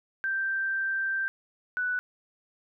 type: tone pair in turn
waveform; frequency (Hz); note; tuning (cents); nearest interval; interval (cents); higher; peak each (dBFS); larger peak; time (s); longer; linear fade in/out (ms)
sine; 1568 / 1485.7; G6 / F#6; 0 / +7; minor second; 93; first; -26 / -26; neither; 0.24-1.28 / 1.77-1.99; first; 0
effects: none